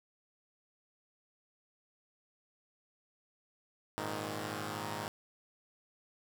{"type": "chord", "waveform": "5% pulse", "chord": "Ab suspended second", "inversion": "none", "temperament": "equal", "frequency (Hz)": [103.83, 116.54, 155.56], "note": ["Ab2", "Bb2", "Eb3"], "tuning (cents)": [0, 0, 0], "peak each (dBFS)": [-29, -32, -31], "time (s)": [3.98, 5.08], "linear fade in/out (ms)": 0, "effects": []}